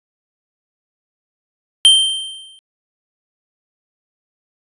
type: tone with exponential decay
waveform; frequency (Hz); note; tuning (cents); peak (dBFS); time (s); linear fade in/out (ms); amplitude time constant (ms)
square; 3136; G7; 0; -4; 1.85-2.59; 0; 160
effects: resampled to 24000 Hz

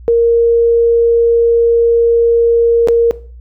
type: tone with dropouts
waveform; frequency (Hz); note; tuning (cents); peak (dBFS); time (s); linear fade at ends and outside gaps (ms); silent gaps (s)
sine; 466.2; A#4; 0; -6; 0.08-3.11; 0; 2.874-2.885
effects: noise-tail reverb RT60 0.4 s tail -17 dB re dry + added 60 Hz sine -31 dBFS peak until 3.4 s

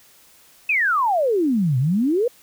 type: exponential two-way sweep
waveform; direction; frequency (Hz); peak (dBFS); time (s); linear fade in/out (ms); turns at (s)
sine; down then up; 2637 to 121.3 to 511; -16; 0.69-2.28; 5; 1.78
effects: white hiss -52 dBFS RMS until 2.42 s

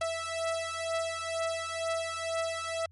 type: beating tone pair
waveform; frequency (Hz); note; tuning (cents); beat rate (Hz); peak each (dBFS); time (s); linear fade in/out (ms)
sawtooth; 657 / 659.1; E5 / E5; -6 / 0; 2.1; -30; 0.01-2.86; 5
effects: added 87 Hz sine -54 dBFS peak until 2.91 s + MP3 48 kbps

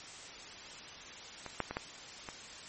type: clicks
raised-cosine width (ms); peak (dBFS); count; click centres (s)
0.5; -26 / -16 / -22 / -19 / -26; 5; 1.463 / 1.603 / 1.71 / 1.769 / 2.288
effects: white hiss -48 dBFS RMS until 2.68 s + MP3 32 kbps

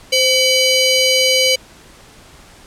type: ring-modulated tone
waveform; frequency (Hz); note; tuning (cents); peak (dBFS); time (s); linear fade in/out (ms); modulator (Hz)
20% pulse; 1760; A6; 0; -3; 0.12-1.56; 10; 1240
effects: pink hiss -43 dBFS RMS until 2.66 s + low-pass 10000 Hz 12 dB/octave

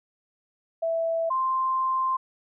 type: tone pair in turn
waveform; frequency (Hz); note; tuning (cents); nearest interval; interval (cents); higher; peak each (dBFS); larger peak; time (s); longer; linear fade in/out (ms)
sine; 659.3 / 1046.6; E5 / C6; 0 / 0; minor sixth; 800; second; -23 / -22; second; 0.82-1.3 / 1.3-2.17; second; 10
effects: none

